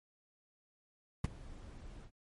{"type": "noise with ADSR envelope", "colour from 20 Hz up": "brown", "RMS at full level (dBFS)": -28, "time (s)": [1.24, 2.11], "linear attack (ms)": 4, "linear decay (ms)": 21, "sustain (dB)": -22, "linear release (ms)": 77, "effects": ["MP3 48 kbps"]}